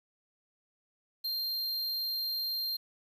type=tone; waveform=square; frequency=4186 Hz; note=C8; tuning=in tune; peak=-32 dBFS; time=1.24-2.77 s; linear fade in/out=10 ms; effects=10-bit